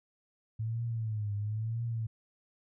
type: tone with vibrato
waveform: sine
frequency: 109.5 Hz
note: A2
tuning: 8 cents flat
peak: -31 dBFS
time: 0.59-2.07 s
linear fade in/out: 10 ms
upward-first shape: triangle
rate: 1 Hz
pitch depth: 130 cents each way
effects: none